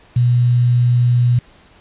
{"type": "tone with quantisation", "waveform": "sine", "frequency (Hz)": 121.9, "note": "B2", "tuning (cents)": -22, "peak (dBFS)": -10, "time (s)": [0.16, 1.39], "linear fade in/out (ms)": 5, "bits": 6, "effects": ["pink hiss -48 dBFS RMS until 1.8 s", "resampled to 8000 Hz"]}